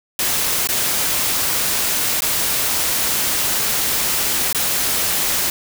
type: noise with dropouts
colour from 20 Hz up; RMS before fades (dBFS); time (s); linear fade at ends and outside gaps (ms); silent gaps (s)
white; -19; 0.19-5.5; 2; 0.673-0.688 / 2.206-2.22 / 4.528-4.547
effects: none